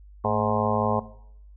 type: harmonic tone with a mistuned harmonic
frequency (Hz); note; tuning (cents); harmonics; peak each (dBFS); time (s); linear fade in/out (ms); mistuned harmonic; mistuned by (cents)
105.2; G#2; +23; 1 / 2 / 4 / 5 / 6 / 7 / 8 / 9 / 10; -30 / -30 / -30 / -30 / -30 / -30 / -30 / -30 / -30; 0.24-1; 10; 2; +89
effects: noise-tail reverb RT60 0.7 s tail -17 dB re dry + added 50 Hz sine -45 dBFS peak until 1.56 s